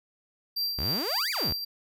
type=tone with tremolo; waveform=square; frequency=4715 Hz; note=D8; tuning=6 cents sharp; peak=-26 dBFS; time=0.56-1.65 s; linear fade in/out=10 ms; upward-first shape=triangle; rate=3.6 Hz; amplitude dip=60%
type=exponential two-way sweep; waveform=sawtooth; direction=up then down; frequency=57 to 2489 to 57 Hz; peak=-27 dBFS; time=0.78-1.53 s; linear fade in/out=5 ms; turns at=1.31 s
effects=none